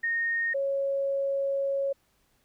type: tone pair in turn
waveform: sine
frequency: 1849 / 551.3 Hz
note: A#6 / C#5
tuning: -15 / -10 cents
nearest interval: octave + major sixth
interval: 2095 cents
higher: first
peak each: -25 dBFS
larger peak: neither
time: 0.03-0.54 / 0.54-1.93 s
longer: second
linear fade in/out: 10 ms
effects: pink hiss -69 dBFS RMS until 2.44 s